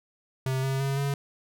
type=tone with pitch steps; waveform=square; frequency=131.6 / 134.37 / 137.19 / 140.07 Hz; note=C3 / C3 / C#3 / C#3; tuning=+10 / +46 / -18 / +18 cents; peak=-26 dBFS; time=0.46-1.14 s; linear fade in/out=2 ms; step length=170 ms; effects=none